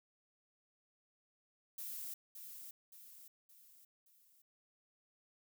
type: noise with echo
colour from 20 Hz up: violet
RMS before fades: -45 dBFS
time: 1.78-2.14 s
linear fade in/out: 5 ms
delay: 570 ms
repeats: 4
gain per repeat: -6 dB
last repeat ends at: 4.42 s
effects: none